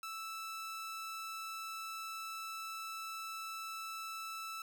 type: tone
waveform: sawtooth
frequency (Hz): 1318.5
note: E6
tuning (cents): 0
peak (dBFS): -38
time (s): 0.03-4.62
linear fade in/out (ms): 2
effects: none